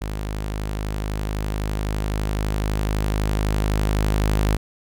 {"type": "tone with level ramp", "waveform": "sawtooth", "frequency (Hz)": 51.91, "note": "G#1", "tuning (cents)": 0, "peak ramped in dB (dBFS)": [-22, -13], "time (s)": [0.01, 4.57], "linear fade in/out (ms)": 10, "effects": []}